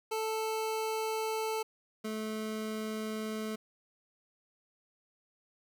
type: tone pair in turn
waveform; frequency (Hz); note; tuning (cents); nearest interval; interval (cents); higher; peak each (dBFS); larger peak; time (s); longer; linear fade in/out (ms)
25% pulse; 440 / 217.2; A4 / A3; 0 / -22; octave; 1222; first; -28 / -31; first; 0.11-1.63 / 2.04-3.56; neither; 10
effects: none